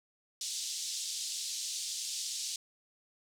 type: band-pass noise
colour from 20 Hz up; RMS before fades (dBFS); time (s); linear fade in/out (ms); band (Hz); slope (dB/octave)
white; -38; 0.41-2.56; 2; 3600 to 7700; 24
effects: none